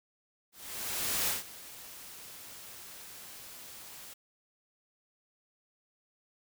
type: noise with ADSR envelope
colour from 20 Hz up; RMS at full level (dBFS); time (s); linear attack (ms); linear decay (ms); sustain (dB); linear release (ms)
white; -30; 0.52-4.14; 760; 150; -18; 10
effects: none